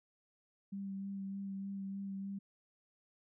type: tone with vibrato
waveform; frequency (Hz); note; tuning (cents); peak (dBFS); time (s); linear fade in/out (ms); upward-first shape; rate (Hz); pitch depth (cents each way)
sine; 196; G3; 0; -39; 0.72-2.39; 10; sine; 3.3; 16
effects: none